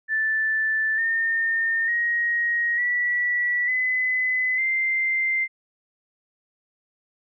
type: tone with pitch steps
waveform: sine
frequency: 1760 / 1821 / 1884.1 / 1949.5 / 2017 / 2087 Hz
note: A6 / A#6 / A#6 / B6 / B6 / C7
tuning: 0 / -41 / +18 / -23 / +36 / -5 cents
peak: -20 dBFS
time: 0.08-5.48 s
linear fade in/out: 50 ms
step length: 900 ms
effects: none